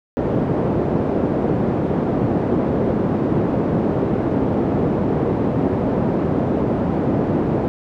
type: band-pass noise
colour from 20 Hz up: pink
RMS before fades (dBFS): -19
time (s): 0.17-7.68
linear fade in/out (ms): 0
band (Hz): 150 to 490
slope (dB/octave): 12
effects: none